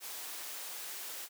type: high-pass noise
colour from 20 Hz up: white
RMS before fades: -43 dBFS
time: 0-1.29 s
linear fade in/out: 50 ms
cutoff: 390 Hz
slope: 12 dB/octave
effects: none

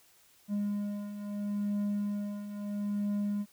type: beating tone pair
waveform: triangle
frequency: 204.3 / 205.05 Hz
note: G#3 / G#3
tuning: -28 / -22 cents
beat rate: 0.75 Hz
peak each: -36 / -30 dBFS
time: 0.48-3.46 s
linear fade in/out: 50 ms
effects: white hiss -63 dBFS RMS until 3.52 s

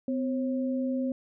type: tone pair together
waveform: sine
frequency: 255 / 540 Hz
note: C4 / C#5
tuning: -44 / -45 cents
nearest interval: octave + minor second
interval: 1299 cents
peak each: -27 / -34 dBFS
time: 0.08-1.12 s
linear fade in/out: 2 ms
effects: none

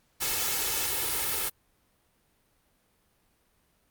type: noise with comb filter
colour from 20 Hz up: white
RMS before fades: -29 dBFS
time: 0.2-1.5 s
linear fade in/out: 20 ms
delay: 2.3 ms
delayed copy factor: +0.6
effects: pink hiss -69 dBFS RMS until 3.9 s + Opus 48 kbps

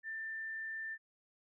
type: tone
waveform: sine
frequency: 1783 Hz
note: A6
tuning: 22 cents sharp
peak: -39 dBFS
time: 0.03-0.98 s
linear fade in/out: 50 ms
effects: none

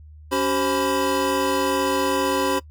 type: tone cluster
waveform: square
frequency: 279.9 / 381.9 / 527 / 996 Hz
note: C#4 / G4 / C5 / B5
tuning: +17 / -45 / +12 / +14 cents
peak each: -26 dBFS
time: 0.31-2.6 s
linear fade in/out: 20 ms
effects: noise-tail reverb RT60 0.1 s tail -22 dB re dry + added 76 Hz sine -41 dBFS peak until 2.7 s

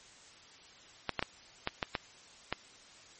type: clicks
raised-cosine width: 0.3 ms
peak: -14 dBFS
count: 7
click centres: 1.093 / 1.193 / 1.226 / 1.674 / 1.828 / 1.952 / 2.526 s
effects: white hiss -56 dBFS RMS until 3.19 s + MP3 32 kbps

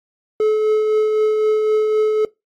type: tone with tremolo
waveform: triangle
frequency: 430.5 Hz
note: A4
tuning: 38 cents flat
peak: -10 dBFS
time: 0.4-2.25 s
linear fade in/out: 2 ms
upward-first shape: triangle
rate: 3.9 Hz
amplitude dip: 35%
effects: noise-tail reverb RT60 0.2 s tail -21 dB re dry + AAC 64 kbps

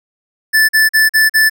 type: tone bursts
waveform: square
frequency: 1752 Hz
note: A6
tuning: 8 cents flat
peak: -8 dBFS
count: 5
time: 0.53-1.498 s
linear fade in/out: 20 ms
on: 160 ms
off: 42 ms
effects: none

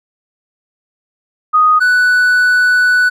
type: tone pair in turn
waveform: sine / triangle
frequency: 1244.5 / 1485.4 Hz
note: D#6 / F#6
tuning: 0 / +6 cents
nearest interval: minor third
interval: 306 cents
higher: second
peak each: -6 dBFS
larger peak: neither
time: 1.53-1.8 / 1.8-3.1 s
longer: second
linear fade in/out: 20 ms
effects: none

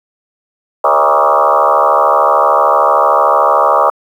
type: tone with frequency modulation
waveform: sine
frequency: 880 Hz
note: A5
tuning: in tune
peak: -6 dBFS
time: 0.84-3.9 s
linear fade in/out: 5 ms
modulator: 73.3 Hz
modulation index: 5.2
effects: high-pass 400 Hz 12 dB/octave + 7-bit

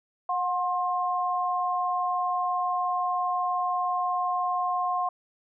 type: tone pair together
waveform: sine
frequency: 725.1 / 1062 Hz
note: F#5 / C6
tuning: -35 / +25 cents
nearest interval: perfect fifth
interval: 660 cents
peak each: -27 dBFS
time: 0.29-5.09 s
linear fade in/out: 5 ms
effects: none

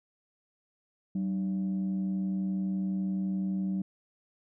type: tone pair together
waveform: sine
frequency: 191.15 / 303 Hz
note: G3 / D#4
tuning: -43 / -46 cents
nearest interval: minor sixth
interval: 797 cents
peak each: -27 / -38 dBFS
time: 1.15-3.82 s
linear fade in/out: 5 ms
effects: tanh soft clip ceiling -24 dBFS

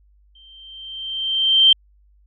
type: tone with exponential growth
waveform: sine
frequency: 3136 Hz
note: G7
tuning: in tune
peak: -7 dBFS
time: 0.35-1.73 s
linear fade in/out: 5 ms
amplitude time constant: 300 ms
effects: added 50 Hz sine -52 dBFS peak until 2.26 s

